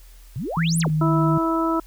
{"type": "exponential two-way sweep", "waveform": "sine", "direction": "up then down", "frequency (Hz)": [107.7, 11720, 116.5], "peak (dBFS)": -25, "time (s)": [0.36, 0.9], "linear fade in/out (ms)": 0, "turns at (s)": 0.79}
{"type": "tone with pitch glide", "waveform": "sine", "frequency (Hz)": [164.81, 154.66], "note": ["E3", "D#3"], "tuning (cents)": [0, -10], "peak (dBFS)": -18, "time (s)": [0.57, 1.38], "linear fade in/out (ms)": 2, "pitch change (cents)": -110, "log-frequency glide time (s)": [0.83, 0.9]}
{"type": "harmonic tone", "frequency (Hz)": 327.6, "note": "E4", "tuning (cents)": -11, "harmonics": [1, 2, 3, 4], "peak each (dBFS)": [-21, -28, -27, -25], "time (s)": [1.01, 1.8], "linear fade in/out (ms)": 5}
{"effects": ["added 41 Hz sine -43 dBFS peak until 1.86 s", "white hiss -54 dBFS RMS until 1.86 s"]}